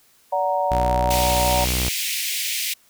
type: chord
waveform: sine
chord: D augmented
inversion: none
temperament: equal with one note detuned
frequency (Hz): 576.6 / 740 / 932.3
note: D5 / F#5 / A#5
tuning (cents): -32 / 0 / 0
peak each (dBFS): -23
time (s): 0.32-1.65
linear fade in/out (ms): 10
type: tone with pitch glide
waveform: sawtooth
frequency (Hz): 61.74 to 62.24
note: B1 to B1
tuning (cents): 0 to +14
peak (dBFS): -18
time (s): 0.71-1.89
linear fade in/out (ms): 5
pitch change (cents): +14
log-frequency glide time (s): 1.38-1.66
type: high-pass noise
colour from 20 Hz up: pink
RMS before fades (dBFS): -25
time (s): 1.1-2.74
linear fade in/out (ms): 10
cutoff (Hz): 2100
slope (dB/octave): 48
effects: white hiss -57 dBFS RMS until 2.89 s